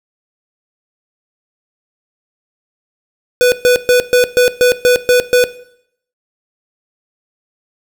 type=tone bursts; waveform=square; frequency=495 Hz; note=B4; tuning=4 cents sharp; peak=-7 dBFS; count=9; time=3.41-5.44 s; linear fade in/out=0 ms; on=110 ms; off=130 ms; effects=noise-tail reverb RT60 0.7 s tail -17 dB re dry